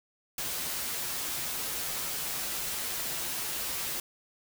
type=noise with comb filter; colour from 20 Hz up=white; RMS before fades=-34 dBFS; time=0.38-4 s; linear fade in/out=2 ms; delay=9.9 ms; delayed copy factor=-0.65; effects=none